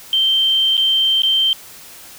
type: tone with dropouts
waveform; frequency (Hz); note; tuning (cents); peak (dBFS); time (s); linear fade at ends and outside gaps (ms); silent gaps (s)
sine; 3131; G7; -3; -12; 0.13-1.53; 1; 0.769-0.777 / 1.22-1.233
effects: white hiss -39 dBFS RMS until 2.18 s